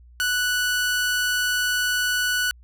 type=tone; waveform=sawtooth; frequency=1480 Hz; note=F#6; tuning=in tune; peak=-17 dBFS; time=0.2-2.51 s; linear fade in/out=0 ms; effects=added 60 Hz sine -46 dBFS peak until 2.63 s